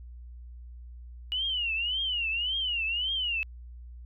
sine tone with vibrato, 2900 Hz, F#7, 35 cents flat, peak -27 dBFS, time 1.32-3.43 s, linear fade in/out 0 ms, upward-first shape triangle, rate 1.8 Hz, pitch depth 200 cents each way, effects added 60 Hz sine -42 dBFS peak until 4.05 s

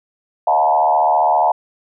sine tone with frequency modulation, 792 Hz, G5, 18 cents sharp, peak -11 dBFS, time 0.47-1.52 s, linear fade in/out 5 ms, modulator 74.8 Hz, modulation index 2.1, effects none

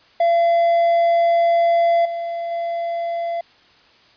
triangle tone with level steps, 680 Hz, F5, 46 cents flat, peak -11 / -21 / -19 dBFS, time 0.2-3.41 s, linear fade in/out 5 ms, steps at 2.05 / 2.51 s, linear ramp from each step 5 ms, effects white hiss -52 dBFS RMS until 4.16 s + resampled to 11025 Hz

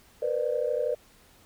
sine tone cluster, 474.6 / 507 / 596 Hz, A#4 / B4 / D5, +31 / +45 / +25 cents, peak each -29 dBFS, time 0.22-0.95 s, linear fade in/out 5 ms, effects tanh soft clip ceiling -15 dBFS + pink hiss -58 dBFS RMS until 1.45 s

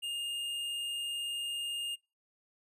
sine tone with tanh clipping, 2827 Hz, F7, 20 cents sharp, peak -36 dBFS, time 0.02-1.96 s, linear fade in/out 20 ms, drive 15 dB, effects noise-tail reverb RT60 0.3 s tail -25 dB re dry + resampled to 32000 Hz

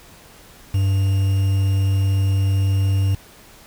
triangle tone with quantisation, 97.2 Hz, G2, 14 cents flat, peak -13 dBFS, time 0.74-3.15 s, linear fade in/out 5 ms, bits 6, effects pink hiss -46 dBFS RMS until 3.66 s

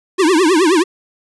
square tone with vibrato, 343.7 Hz, F4, 28 cents flat, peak -10 dBFS, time 0.18-0.84 s, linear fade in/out 20 ms, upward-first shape triangle, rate 9.5 Hz, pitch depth 270 cents each way, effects resampled to 24000 Hz

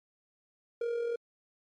triangle tone with amplitude modulation, 470 Hz, A#4, 14 cents sharp, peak -26 dBFS, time 0.81-1.16 s, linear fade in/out 5 ms, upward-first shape sine, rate 42.3 Hz, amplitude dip 45%, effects MP3 48 kbps

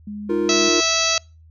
sine tone, 207.7 Hz, G#3, in tune, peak -28 dBFS, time 0.07-0.69 s, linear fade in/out 5 ms
triangle chord, Eb suspended second, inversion none, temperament equal, 311.1 / 349.2 / 466.2 Hz, Eb4 / F4 / Bb4, 0 / 0 / 0 cents, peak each -22 / -18 / -23 dBFS, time 0.29-0.81 s, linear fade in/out 10 ms
harmonic tone, 655 Hz, E5, 11 cents flat, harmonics 1 / 2 / 3 / 4 / 5 / 6 / 7 / 8 / 9 / 10, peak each -26 / -26 / -30 / -24 / -28 / -25 / -24 / -30 / -24 / -28 dBFS, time 0.49-1.18 s, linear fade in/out 2 ms
effects noise-tail reverb RT60 0.3 s tail -26 dB re dry + added 80 Hz sine -45 dBFS peak until 1.5 s

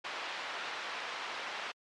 pink band-pass noise, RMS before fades -40 dBFS, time 0.04-1.72 s, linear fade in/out 10 ms, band 840 to 3600 Hz, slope 12 dB/octave, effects low-pass 6000 Hz 12 dB/octave + MP3 64 kbps

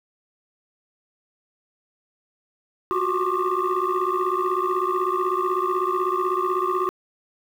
sine tone cluster, 360 / 376.1 / 1072 / 1148 / 1204 Hz, F#4 / F#4 / C6 / D6 / D6, -47 / +28 / +42 / -40 / +43 cents, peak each -26 dBFS, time 2.91-6.89 s, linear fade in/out 0 ms, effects tanh soft clip ceiling -14 dBFS + 8-bit

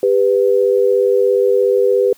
sine tone pair together, 398 / 495 Hz, G4 / B4, +26 / +4 cents, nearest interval major third, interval 378 cents, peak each -13 dBFS, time 0.03-2.13 s, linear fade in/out 2 ms, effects white hiss -49 dBFS RMS until 2.17 s

